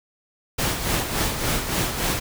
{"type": "noise with tremolo", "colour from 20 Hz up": "pink", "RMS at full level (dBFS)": -22, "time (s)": [0.58, 2.2], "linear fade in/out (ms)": 10, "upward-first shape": "sine", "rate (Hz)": 3.5, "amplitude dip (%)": 55, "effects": []}